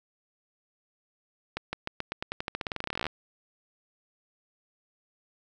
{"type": "accelerating click train", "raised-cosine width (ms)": 0.3, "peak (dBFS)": -15, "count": 27, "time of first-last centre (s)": [1.57, 3.067], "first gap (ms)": 160, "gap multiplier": 0.9, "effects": []}